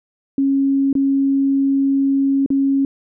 sine tone with dropouts, 274 Hz, C#4, 20 cents flat, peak -13 dBFS, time 0.38-2.85 s, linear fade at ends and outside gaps 2 ms, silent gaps 0.929-0.952 / 2.462-2.503 s, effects none

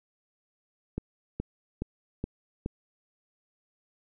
click train, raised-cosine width 3 ms, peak -18 dBFS, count 5, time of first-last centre 0.98-2.661 s, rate 2.38 Hz, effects none

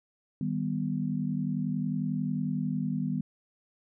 sine chord, Eb augmented, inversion none, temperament equal, 155.56 / 196 / 246.9 Hz, Eb3 / G3 / B3, 0 / 0 / 0 cents, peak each -32 dBFS, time 0.41-3.21 s, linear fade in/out 2 ms, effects none

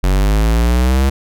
square linear sweep, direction up, 45.34 to 68.4 Hz, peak -11 dBFS, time 0.03-1.1 s, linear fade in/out 10 ms, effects none

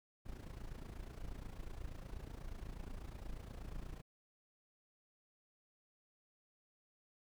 brown noise with amplitude modulation, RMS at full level -44 dBFS, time 0.25-4.02 s, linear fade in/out 20 ms, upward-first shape sine, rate 28.3 Hz, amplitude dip 75%, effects none

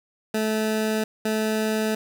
20% pulse tone pair in turn, 217.5 / 217.5 Hz, A3 / A3, -20 / -20 cents, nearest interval unison, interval 0 cents, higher neither, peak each -17 dBFS, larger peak neither, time 0.34-1.04 / 1.25-1.95 s, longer neither, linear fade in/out 5 ms, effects none

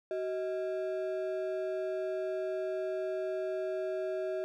triangle ring-modulated tone, 504 Hz, B4, 35 cents sharp, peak -27 dBFS, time 0.11-4.44 s, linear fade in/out 0 ms, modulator 128 Hz, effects none

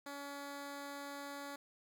10% pulse tone, 282.9 Hz, C#4, 35 cents sharp, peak -36 dBFS, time 0.06-1.56 s, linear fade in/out 5 ms, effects none

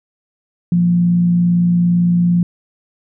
sine tone with frequency modulation, 174.61 Hz, F3, in tune, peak -10 dBFS, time 0.72-2.43 s, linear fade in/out 2 ms, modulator 57.7 Hz, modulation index 0.23, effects none

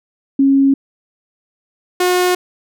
sine / sawtooth tone pair in turn, 273.6 / 361.2 Hz, C#4 / F#4, -23 / -42 cents, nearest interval perfect fourth, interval 481 cents, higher second, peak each -8 dBFS, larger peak neither, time 0.39-0.74 / 2-2.35 s, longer neither, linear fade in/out 5 ms, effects none

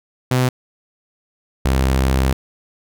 sawtooth tone pair in turn, 127.1 / 65.87 Hz, C3 / C2, -50 / +12 cents, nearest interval major seventh, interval 1138 cents, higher first, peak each -10 dBFS, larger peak neither, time 0.31-0.49 / 1.65-2.33 s, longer second, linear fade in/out 5 ms, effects none

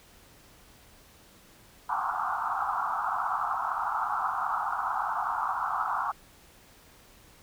white band-pass noise, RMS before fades -30 dBFS, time 1.89-6.12 s, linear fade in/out 5 ms, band 730 to 1400 Hz, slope 96 dB/octave, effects pink hiss -56 dBFS RMS until 7.42 s

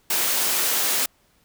white high-pass noise, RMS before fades -22 dBFS, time 0.1-1.06 s, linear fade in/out 5 ms, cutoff 260 Hz, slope 12 dB/octave, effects pink hiss -62 dBFS RMS until 1.44 s

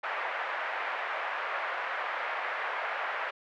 white band-pass noise, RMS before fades -34 dBFS, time 0.03-3.31 s, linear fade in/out 10 ms, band 580 to 2000 Hz, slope 24 dB/octave, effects none

